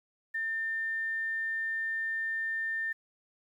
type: tone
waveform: sine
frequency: 1800 Hz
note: A6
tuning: 39 cents sharp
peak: -30 dBFS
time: 0.34-2.93 s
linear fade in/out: 10 ms
effects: 10-bit